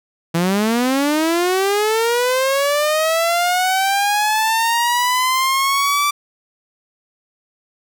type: linear sweep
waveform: sawtooth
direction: up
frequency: 163.2 to 1171 Hz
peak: -11 dBFS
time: 0.34-6.11 s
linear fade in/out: 10 ms
effects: none